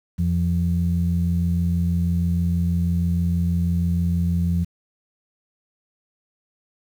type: tone pair together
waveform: sine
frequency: 86.25 / 172.5 Hz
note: F2 / F3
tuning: -21 / -21 cents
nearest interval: octave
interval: 1200 cents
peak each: -20 dBFS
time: 0.18-4.65 s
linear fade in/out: 20 ms
effects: tanh soft clip ceiling -11 dBFS + 8-bit